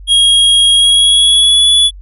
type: tone with pitch glide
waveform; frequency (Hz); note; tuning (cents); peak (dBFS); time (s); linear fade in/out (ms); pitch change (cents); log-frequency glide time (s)
square; 3281 to 3418; G#7 to G#7; -22 to +49; -6; 0.07-1.91; 50; +71; 0.74-1.69
effects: added 47 Hz sine -29 dBFS peak until 2.01 s + resampled to 32000 Hz